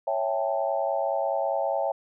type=chord; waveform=sine; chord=A dominant seventh; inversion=first; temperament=equal with one note detuned; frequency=554.4 / 659.3 / 790.4 / 880 Hz; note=C#5 / E5 / G5 / A5; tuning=0 / 0 / +14 / 0 cents; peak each=-28 / -28 / -30 / -33 dBFS; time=0.07-1.92 s; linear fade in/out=5 ms; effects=none